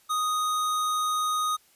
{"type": "tone", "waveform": "square", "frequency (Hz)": 1244.5, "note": "D#6", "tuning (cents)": 0, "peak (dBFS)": -25, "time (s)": [0.09, 1.57], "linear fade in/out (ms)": 20, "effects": ["white hiss -61 dBFS RMS until 1.75 s", "resampled to 32000 Hz"]}